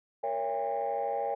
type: chord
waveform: sine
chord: A# diminished seventh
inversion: none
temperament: just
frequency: 466.2 / 559.4 / 671.3 / 805.5 Hz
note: A#4 / C#5 / E5 / G5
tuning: 0 / +16 / +31 / +47 cents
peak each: -35 / -33 / -36 / -31 dBFS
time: 0.23-1.35 s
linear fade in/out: 10 ms
effects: tanh soft clip ceiling -23 dBFS